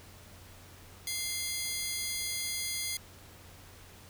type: tone cluster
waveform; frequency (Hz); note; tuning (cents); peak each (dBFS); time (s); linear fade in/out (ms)
15% pulse; 2087 / 3349 / 4794; C7 / G#7 / D8; -5 / +14 / +35; -31; 1.07-2.97; 2
effects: added 90 Hz sine -55 dBFS peak until 4.09 s + pink hiss -54 dBFS RMS until 4.09 s